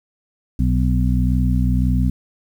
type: harmonic tone with a mistuned harmonic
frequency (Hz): 61.74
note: B1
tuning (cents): 0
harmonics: 1 / 2 / 3 / 4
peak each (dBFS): -17 / -20 / -22 / -23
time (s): 0.59-2.1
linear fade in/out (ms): 5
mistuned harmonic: 4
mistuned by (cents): +28
effects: 8-bit